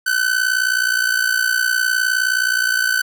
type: tone with amplitude modulation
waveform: 45% pulse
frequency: 1515 Hz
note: F#6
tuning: 40 cents sharp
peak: -12 dBFS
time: 0.06-3.02 s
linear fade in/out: 10 ms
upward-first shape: sine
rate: 59.4 Hz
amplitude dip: 75%
effects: none